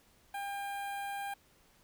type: tone with notch filter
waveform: sawtooth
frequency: 801 Hz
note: G5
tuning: 37 cents sharp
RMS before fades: -39 dBFS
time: 0.34-1.34 s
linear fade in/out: 5 ms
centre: 5500 Hz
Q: 0.63
effects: pink hiss -66 dBFS RMS until 1.83 s